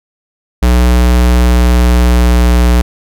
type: tone with pitch glide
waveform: square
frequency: 61 to 60.33 Hz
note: B1 to B1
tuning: -21 to -40 cents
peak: -6 dBFS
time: 0.62-2.82 s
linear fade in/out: 10 ms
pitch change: -19 cents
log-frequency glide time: 1-2.69 s
effects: none